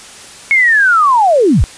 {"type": "linear sweep", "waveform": "sine", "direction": "down", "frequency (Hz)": [2205, 34.65], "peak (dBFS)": -6, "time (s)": [0.51, 1.64], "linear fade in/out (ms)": 0, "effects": ["white hiss -34 dBFS RMS until 1.77 s", "resampled to 22050 Hz"]}